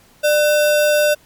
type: tone with sample-and-hold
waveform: sine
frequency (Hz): 597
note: D5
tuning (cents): +28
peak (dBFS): -11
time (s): 0.23-1.15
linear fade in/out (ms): 20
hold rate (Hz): 2100
effects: pink hiss -51 dBFS RMS until 1.25 s + MP3 96 kbps